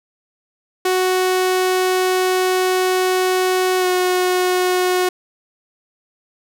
sawtooth tone with pitch glide, 370 to 364.7 Hz, F#4 to F#4, 0 to -25 cents, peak -11 dBFS, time 0.85-5.09 s, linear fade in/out 5 ms, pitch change -25 cents, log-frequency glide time 3.79-3.86 s, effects none

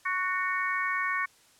harmonic tone with a mistuned harmonic, 370.5 Hz, F#4, 2 cents sharp, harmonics 3 / 4 / 5 / 6, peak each -31 / -35 / -31 / -33 dBFS, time 0.05-1.26 s, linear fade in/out 10 ms, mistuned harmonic 5, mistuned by -20 cents, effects white hiss -60 dBFS RMS until 1.59 s + low-pass 10000 Hz 12 dB/octave

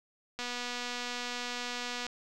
click train, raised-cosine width 0.2 ms, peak -20 dBFS, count 410, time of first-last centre 0.39-2.066 s, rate 244 Hz, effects none

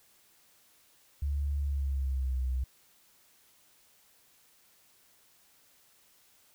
sine tone with pitch glide, 71.3 to 63.89 Hz, C#2 to C2, +49 to -41 cents, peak -28 dBFS, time 1.22-2.64 s, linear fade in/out 5 ms, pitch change -190 cents, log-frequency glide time 1.61-2.39 s, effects white hiss -64 dBFS RMS until 6.54 s

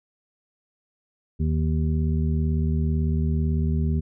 harmonic tone, 78 Hz, D#2, 5 cents sharp, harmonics 1 / 2 / 3 / 5, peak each -22 / -25 / -29 / -37 dBFS, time 1.39-4.01 s, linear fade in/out 20 ms, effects none

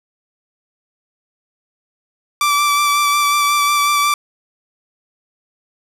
sawtooth tone with vibrato, 1165 Hz, D6, 14 cents flat, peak -9 dBFS, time 2.41-4.14 s, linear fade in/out 2 ms, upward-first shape sine, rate 5.5 Hz, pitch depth 18 cents each way, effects resampled to 32000 Hz + 7-bit

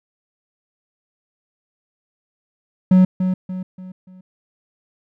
triangle tone with echo, 185 Hz, F#3, in tune, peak -6 dBFS, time 2.91-3.05 s, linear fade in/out 5 ms, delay 290 ms, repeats 4, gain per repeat -8 dB, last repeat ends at 4.21 s, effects none

